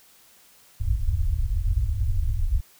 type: low-pass noise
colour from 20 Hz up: pink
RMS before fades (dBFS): -23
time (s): 0.8-2.61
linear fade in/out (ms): 10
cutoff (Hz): 110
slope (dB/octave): 96
effects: white hiss -55 dBFS RMS until 2.79 s